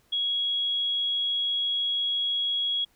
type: tone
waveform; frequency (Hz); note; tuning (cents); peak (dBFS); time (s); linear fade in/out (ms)
sine; 3322; G#7; 0; -24; 0.12-2.85; 10
effects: pink hiss -65 dBFS RMS until 2.95 s